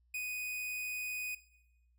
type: tone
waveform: 45% pulse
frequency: 2489 Hz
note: D#7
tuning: in tune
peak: -36 dBFS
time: 0.14-1.35 s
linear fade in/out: 5 ms
effects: noise-tail reverb RT60 0.9 s tail -17 dB re dry + added 60 Hz sine -67 dBFS peak until 1.98 s